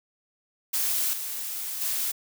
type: noise with level steps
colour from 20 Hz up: blue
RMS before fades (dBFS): -26 / -33 / -28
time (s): 0.73-2.12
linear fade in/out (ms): 10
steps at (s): 1.13 / 1.81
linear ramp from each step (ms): 5
effects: none